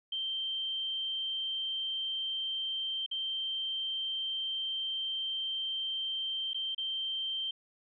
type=tone with dropouts; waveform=sine; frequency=3136 Hz; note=G7; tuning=in tune; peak=-32 dBFS; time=0.12-7.51 s; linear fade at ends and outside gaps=5 ms; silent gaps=3.063-3.112 / 6.534-6.544 / 6.748-6.779 s; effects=none